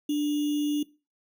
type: tone with sample-and-hold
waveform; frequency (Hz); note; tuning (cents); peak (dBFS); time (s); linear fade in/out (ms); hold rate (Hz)
sine; 294.7; D4; +6; -23; 0.09-0.83; 5; 3150
effects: noise-tail reverb RT60 0.3 s tail -20 dB re dry